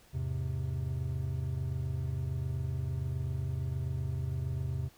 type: chord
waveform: triangle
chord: E augmented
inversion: none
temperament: equal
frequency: 82.41 / 103.83 / 130.81 Hz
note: E2 / G#2 / B#2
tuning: 0 / 0 / 0 cents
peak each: -34 / -38 / -32 dBFS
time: 0.13-4.89 s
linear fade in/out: 20 ms
effects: pink hiss -61 dBFS RMS until 4.97 s